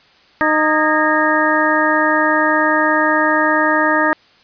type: harmonic tone with a mistuned harmonic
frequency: 308.4 Hz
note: D#4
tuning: 15 cents flat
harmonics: 1 / 2 / 3 / 4 / 5 / 6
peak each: -19 / -19 / -19 / -19 / -19 / -19 dBFS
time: 0.41-4.13 s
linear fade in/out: 0 ms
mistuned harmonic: 5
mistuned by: +100 cents
effects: white hiss -50 dBFS RMS until 4.43 s + resampled to 11025 Hz